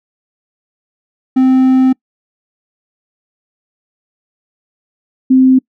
triangle / sine tone pair in turn, 260.1 / 260.1 Hz, C4 / C4, -10 / -10 cents, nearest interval unison, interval 0 cents, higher neither, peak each -4 dBFS, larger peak neither, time 1.36-1.93 / 5.3-5.59 s, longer first, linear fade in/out 10 ms, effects noise-tail reverb RT60 0.1 s tail -26 dB re dry

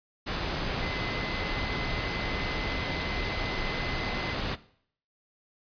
sine tone in noise, 2041 Hz, C7, 44 cents flat, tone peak -36 dBFS, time 0.81-4.35 s, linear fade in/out 20 ms, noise pink, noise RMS -31 dBFS, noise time 0.26-4.56 s, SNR -8 dB, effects noise-tail reverb RT60 0.6 s tail -18 dB re dry + resampled to 11025 Hz

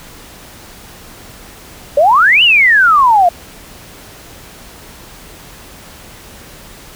sine exponential two-way sweep, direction up then down, 545 to 3016 to 673 Hz, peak -5 dBFS, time 1.97-3.29 s, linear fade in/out 5 ms, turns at 2.43 s, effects pink hiss -36 dBFS RMS until 6.95 s

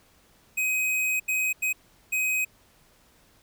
square tone bursts at uneven times, 2520 Hz, D#7, 21 cents sharp, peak -24 dBFS, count 4, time 0.57-1.2 / 1.28-1.53 / 1.62-1.73 / 2.12-2.45 s, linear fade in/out 10 ms, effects pink hiss -60 dBFS RMS until 3.42 s

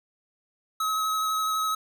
square tone with vibrato, 1280 Hz, D#6, 49 cents sharp, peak -25 dBFS, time 0.8-1.75 s, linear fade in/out 5 ms, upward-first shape sine, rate 12 Hz, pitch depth 13 cents each way, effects none

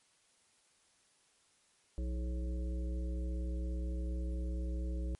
harmonic tone with a mistuned harmonic, 60.8 Hz, B1, 26 cents flat, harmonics 1 / 3 / 5 / 7 / 9, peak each -34 / -47 / -47 / -53 / -53 dBFS, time 1.98-5.15 s, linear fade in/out 0 ms, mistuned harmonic 5, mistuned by +96 cents, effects white hiss -70 dBFS RMS until 5.19 s + MP3 48 kbps

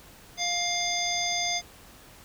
harmonic tone, 703 Hz, F5, 11 cents sharp, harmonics 1 / 3 / 5 / 7 / 9, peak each -32 / -32 / -32 / -32 / -32 dBFS, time 0.37-1.62 s, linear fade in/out 50 ms, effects pink hiss -51 dBFS RMS until 2.24 s

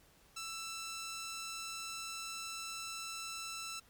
10% pulse tone, 1330 Hz, E6, 15 cents sharp, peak -33 dBFS, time 0.36-3.8 s, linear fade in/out 10 ms, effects pink hiss -65 dBFS RMS until 3.89 s + MP3 96 kbps

